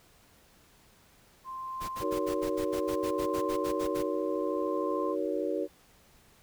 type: tone with tremolo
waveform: sine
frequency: 1046.5 Hz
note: C6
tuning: in tune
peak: -34 dBFS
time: 1.44-5.16 s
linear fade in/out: 50 ms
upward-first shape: triangle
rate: 0.63 Hz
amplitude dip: 65%
type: noise bursts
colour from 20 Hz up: pink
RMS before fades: -41 dBFS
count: 15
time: 1.8-4.032 s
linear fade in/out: 20 ms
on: 90 ms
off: 63 ms
type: chord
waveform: sine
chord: D# minor seventh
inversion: none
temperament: just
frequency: 311.1 / 373.4 / 466.7 / 560 Hz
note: D#4 / F#4 / A#4 / C#5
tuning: 0 / +16 / +2 / +18 cents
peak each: -34 dBFS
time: 2-5.68 s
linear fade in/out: 50 ms
effects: pink hiss -61 dBFS RMS until 6.42 s